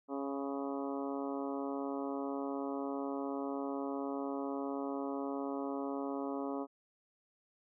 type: harmonic tone with a mistuned harmonic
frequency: 138.59 Hz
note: C#3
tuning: in tune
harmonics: 2 / 3 / 4 / 5 / 6 / 7 / 8 / 9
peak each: -38 / -42 / -44 / -46 / -48 / -49 / -50 / -51 dBFS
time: 0.08-6.67 s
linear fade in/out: 50 ms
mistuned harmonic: 7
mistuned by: +28 cents
effects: none